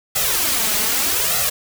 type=noise with flanger; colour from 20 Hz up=white; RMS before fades=-19 dBFS; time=0.15-1.5 s; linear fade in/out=10 ms; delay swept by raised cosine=1.5 to 4.8 ms; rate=0.82 Hz; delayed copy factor=+0.95; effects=none